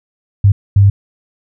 sine tone bursts at uneven times, 99.7 Hz, G2, 30 cents sharp, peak -4 dBFS, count 2, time 0.44-0.52 / 0.76-0.9 s, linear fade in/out 5 ms, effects none

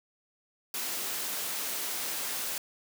white noise, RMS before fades -34 dBFS, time 0.74-2.58 s, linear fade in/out 2 ms, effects high-pass 200 Hz 12 dB/octave

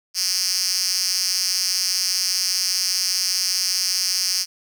5% pulse tone with high-pass filter, 185 Hz, F#3, in tune, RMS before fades -22 dBFS, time 0.14-4.46 s, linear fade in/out 50 ms, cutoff 5000 Hz, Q 3.4, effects none

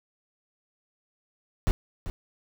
brown noise with echo, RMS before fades -21 dBFS, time 1.67-1.71 s, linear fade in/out 0 ms, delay 390 ms, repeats 1, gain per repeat -11 dB, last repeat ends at 2.1 s, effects none

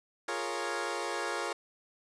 15% pulse chord, Bb minor seventh, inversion second, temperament equal, 349.2 / 415.3 / 466.2 / 554.4 Hz, F4 / Ab4 / Bb4 / Db5, 0 / 0 / 0 / 0 cents, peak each -32 dBFS, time 0.28-1.53 s, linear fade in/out 5 ms, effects resampled to 22050 Hz

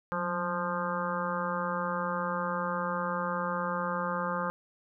harmonic tone with a mistuned harmonic, 174.9 Hz, F3, 3 cents sharp, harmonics 1 / 2 / 3 / 5 / 6 / 7 / 8 / 9, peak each -36 / -47 / -35 / -38 / -37 / -35 / -41 / -40 dBFS, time 0.12-4.5 s, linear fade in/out 0 ms, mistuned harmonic 1, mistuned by +61 cents, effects none

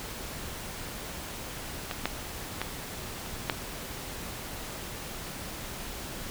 clicks, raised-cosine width 0.3 ms, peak -16 / -10 / -13 / -24 / -9 dBFS, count 5, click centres 1.912 / 2.056 / 2.616 / 3.262 / 3.498 s, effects pink hiss -39 dBFS RMS until 6.3 s

